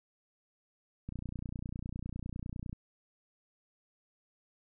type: click train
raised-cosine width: 5 ms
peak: -27 dBFS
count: 50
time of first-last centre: 1.09-2.729 s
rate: 29.9 Hz
effects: none